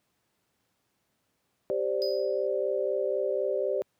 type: chord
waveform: sine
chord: G suspended fourth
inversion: none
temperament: equal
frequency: 392 / 523.3 / 587.3 Hz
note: G4 / C5 / D5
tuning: 0 / 0 / 0 cents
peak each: -30 dBFS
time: 1.7-3.82 s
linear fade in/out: 0 ms
type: tone with exponential decay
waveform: triangle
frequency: 4978 Hz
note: D#8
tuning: in tune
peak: -30 dBFS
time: 2.02-2.47 s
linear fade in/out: 0 ms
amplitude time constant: 97 ms
effects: pink hiss -75 dBFS RMS until 3.99 s + high-pass 100 Hz 12 dB/octave